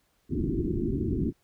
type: low-pass noise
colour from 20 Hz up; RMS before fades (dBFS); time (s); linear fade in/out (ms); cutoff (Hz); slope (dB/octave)
white; -28; 0.29-1.33; 50; 390; 96
effects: pink hiss -70 dBFS RMS until 1.43 s